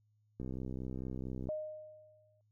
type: click train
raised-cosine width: 3 ms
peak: -29 dBFS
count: 71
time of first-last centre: 0.4-1.487 s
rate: 64.4 Hz
type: tone with exponential decay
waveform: sine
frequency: 616 Hz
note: D#5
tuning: 17 cents flat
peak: -33 dBFS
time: 1.49-2.41 s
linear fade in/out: 1 ms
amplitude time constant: 200 ms
effects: added 106 Hz sine -70 dBFS peak until 2.51 s